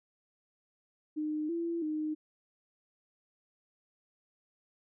sine tone with pitch steps, 305.3 / 337.1 / 307.8 Hz, D#4 / E4 / D#4, -33 / +39 / -19 cents, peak -31 dBFS, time 1.16-2.15 s, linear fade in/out 20 ms, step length 330 ms, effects none

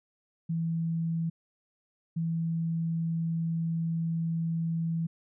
sine tone pair in turn, 164.9 / 164.9 Hz, E3 / E3, +1 / +1 cents, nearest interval unison, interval 0 cents, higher neither, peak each -27 dBFS, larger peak neither, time 0.49-1.3 / 2.16-5.07 s, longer second, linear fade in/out 10 ms, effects none

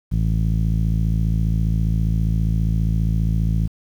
sawtooth tone with low-pass filter, 54.9 Hz, A1, 3 cents flat, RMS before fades -19 dBFS, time 0.11-3.68 s, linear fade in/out 20 ms, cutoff 160 Hz, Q 2.5, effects 8-bit

